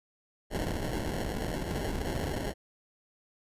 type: noise with sample-and-hold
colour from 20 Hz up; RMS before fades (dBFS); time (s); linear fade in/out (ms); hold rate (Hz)
pink; -33; 0.5-2.54; 50; 1225
effects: resampled to 32000 Hz